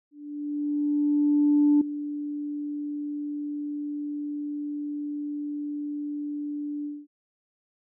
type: tone with ADSR envelope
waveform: sine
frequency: 293.1 Hz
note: D4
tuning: 3 cents flat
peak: -15 dBFS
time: 0.11-7.07 s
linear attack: 1700 ms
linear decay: 5 ms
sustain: -14 dB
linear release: 220 ms
effects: tanh soft clip ceiling -12 dBFS